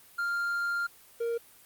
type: tone pair in turn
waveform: triangle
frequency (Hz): 1396.9 / 466.2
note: F6 / A#4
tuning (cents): 0 / 0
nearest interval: octave + perfect fifth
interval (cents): 1900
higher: first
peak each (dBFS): -26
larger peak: neither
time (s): 0.18-0.87 / 1.2-1.38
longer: first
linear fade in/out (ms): 10
effects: white hiss -56 dBFS RMS until 1.65 s + Opus 32 kbps

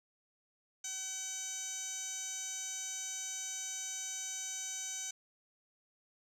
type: tone with band-pass filter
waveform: 15% pulse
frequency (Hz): 760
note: F#5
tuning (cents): +46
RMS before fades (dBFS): -41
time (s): 0.84-5.11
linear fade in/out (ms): 5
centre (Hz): 6000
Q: 7.1
effects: none

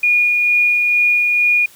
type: tone with tremolo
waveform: sine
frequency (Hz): 2440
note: D#7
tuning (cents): -34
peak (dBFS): -10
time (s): 0.03-1.66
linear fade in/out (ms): 5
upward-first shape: sine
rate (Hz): 2.2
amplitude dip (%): 25
effects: white hiss -45 dBFS RMS until 1.75 s

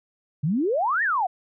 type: exponential two-way sweep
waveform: sine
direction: up then down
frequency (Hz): 135.8 to 1896 to 691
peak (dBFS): -20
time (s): 0.43-1.27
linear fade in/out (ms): 10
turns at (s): 1.03
effects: none

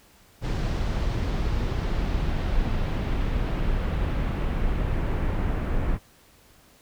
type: noise with low-pass filter sweep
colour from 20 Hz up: brown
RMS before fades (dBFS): -25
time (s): 0.41-5.99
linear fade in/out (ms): 50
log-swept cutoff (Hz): 5600 to 2000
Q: 1
effects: pink hiss -56 dBFS RMS until 6.81 s

